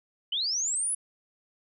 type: linear sweep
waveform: sine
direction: up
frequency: 2934 to 10360 Hz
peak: -26 dBFS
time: 0.32-0.95 s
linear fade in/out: 5 ms
effects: none